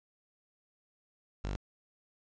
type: tone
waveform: sawtooth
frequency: 48.97 Hz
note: G1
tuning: 1 cent flat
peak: -30 dBFS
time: 1.44-1.56 s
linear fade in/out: 0 ms
effects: resampled to 16000 Hz + 10-bit